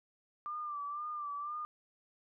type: tone with vibrato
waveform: sine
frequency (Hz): 1183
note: D6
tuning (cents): +12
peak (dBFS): -37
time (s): 0.46-1.65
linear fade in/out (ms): 0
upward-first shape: sine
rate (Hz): 2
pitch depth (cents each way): 52
effects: none